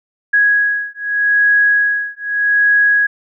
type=beating tone pair; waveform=sine; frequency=1661.2 / 1662.02 Hz; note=G#6 / G#6; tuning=0 / +1 cents; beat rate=0.82 Hz; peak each=-14 dBFS; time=0.33-3.07 s; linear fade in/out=10 ms; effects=none